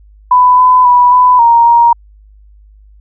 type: tone with pitch steps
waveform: sine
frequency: 997 / 1006 / 982 / 998 / 934 / 940 Hz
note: B5 / B5 / B5 / B5 / A#5 / A#5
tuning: +16 / +32 / -10 / +18 / +3 / +14 cents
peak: -3 dBFS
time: 0.31-1.93 s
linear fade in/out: 5 ms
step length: 270 ms
effects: added 51 Hz sine -38 dBFS peak until 3 s